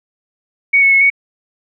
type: tone with pitch steps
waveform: sine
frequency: 2235 / 2202 / 2187 / 2229 Hz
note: C#7 / C#7 / C#7 / C#7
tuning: +14 / -12 / -24 / +9 cents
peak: -7 dBFS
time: 0.73-1.102 s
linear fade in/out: 10 ms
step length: 93 ms
effects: none